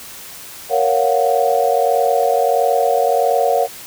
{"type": "chord", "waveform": "sine", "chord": "Gb major seventh", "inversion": "first", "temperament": "equal", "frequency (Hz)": [466.2, 554.4, 698.5, 740], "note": ["Bb4", "Db5", "F5", "Gb5"], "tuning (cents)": [0, 0, 0, 0], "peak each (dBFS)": -18, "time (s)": [0.69, 3.68], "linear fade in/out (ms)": 50, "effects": ["white hiss -35 dBFS RMS until 3.86 s"]}